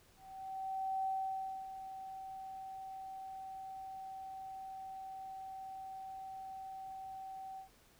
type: tone with ADSR envelope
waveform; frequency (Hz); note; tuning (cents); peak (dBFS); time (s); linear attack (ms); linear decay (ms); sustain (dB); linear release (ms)
sine; 767; G5; -38; -33; 0.16-7.69; 890; 610; -11; 110
effects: pink hiss -66 dBFS RMS until 7.99 s